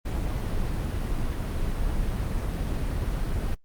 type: noise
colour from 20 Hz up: brown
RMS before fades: -27 dBFS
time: 0.05-3.55 s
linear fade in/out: 10 ms
effects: noise-tail reverb RT60 0.1 s tail -26 dB re dry + Opus 32 kbps